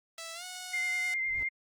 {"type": "tone with pitch glide", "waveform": "5% pulse", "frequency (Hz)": [659.3, 731.5], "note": ["E5", "F#5"], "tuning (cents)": [0, -20], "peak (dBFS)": -28, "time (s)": [0.18, 1.14], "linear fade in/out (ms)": 2, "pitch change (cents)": 180, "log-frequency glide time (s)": [0.34, 0.44]}
{"type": "tone with vibrato", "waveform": "sine", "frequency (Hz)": 2093, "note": "C7", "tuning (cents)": 0, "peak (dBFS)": -29, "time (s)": [0.73, 1.49], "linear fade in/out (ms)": 10, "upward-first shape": "sine", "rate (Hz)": 9.8, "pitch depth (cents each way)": 22}
{"type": "noise with exponential growth", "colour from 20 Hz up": "brown", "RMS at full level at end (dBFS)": -40, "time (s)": [1.13, 1.43], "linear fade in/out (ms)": 2, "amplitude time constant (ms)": 65}
{"effects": ["Opus 32 kbps"]}